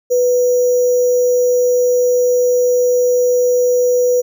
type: tone with sample-and-hold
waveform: sine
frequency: 493.9 Hz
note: B4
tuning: in tune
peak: -10 dBFS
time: 0.1-4.22 s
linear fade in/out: 20 ms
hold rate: 6300 Hz
effects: none